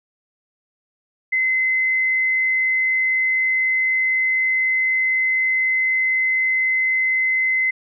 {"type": "tone", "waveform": "sine", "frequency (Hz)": 2051, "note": "C7", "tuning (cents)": -35, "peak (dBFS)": -16, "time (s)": [1.32, 7.71], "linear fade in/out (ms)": 10, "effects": []}